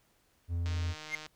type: tone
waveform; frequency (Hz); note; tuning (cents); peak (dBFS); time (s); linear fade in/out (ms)
triangle; 85.6; F2; -34; -28; 0.48-0.95; 50
type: click train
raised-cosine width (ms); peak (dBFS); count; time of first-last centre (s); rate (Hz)
0.2; -27; 94; 0.66-1.264; 154
type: tone with exponential growth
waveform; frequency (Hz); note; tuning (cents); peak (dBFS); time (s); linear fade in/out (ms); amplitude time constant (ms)
triangle; 2118; C7; +21; -25; 1.06-1.15; 2; 19
effects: pink hiss -70 dBFS RMS until 1.35 s